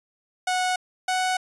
sawtooth tone pair in turn, 735 / 741.4 Hz, F#5 / F#5, -12 / +3 cents, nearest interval unison, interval 15 cents, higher second, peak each -18 dBFS, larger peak neither, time 0.47-0.76 / 1.08-1.37 s, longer neither, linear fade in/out 5 ms, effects resampled to 24000 Hz

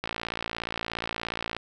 click train, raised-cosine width 0.3 ms, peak -14 dBFS, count 88, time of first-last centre 0.04-1.566 s, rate 57 Hz, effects none

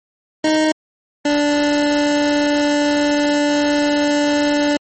25% pulse tone pair in turn, 311 / 292.2 Hz, D#4 / D4, -1 / -9 cents, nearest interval minor second, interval 108 cents, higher first, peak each -9 / -10 dBFS, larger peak first, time 0.44-0.72 / 1.25-4.77 s, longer second, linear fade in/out 5 ms, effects MP3 32 kbps

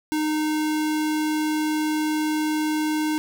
square tone, 307.5 Hz, D#4, 20 cents flat, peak -22 dBFS, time 0.12-3.18 s, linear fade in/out 0 ms, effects none

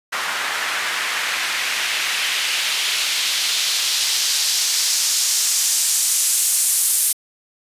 white noise with band-pass filter sweep, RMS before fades -20 dBFS, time 0.12-7.13 s, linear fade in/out 10 ms, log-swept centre 1400 to 10000 Hz, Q 1.3, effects resampled to 32000 Hz

